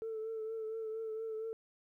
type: tone with vibrato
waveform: sine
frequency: 443 Hz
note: A4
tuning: 12 cents sharp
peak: -36 dBFS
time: 0.02-1.53 s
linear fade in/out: 0 ms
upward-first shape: triangle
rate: 4.3 Hz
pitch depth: 36 cents each way
effects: tanh soft clip ceiling -34 dBFS + 13-bit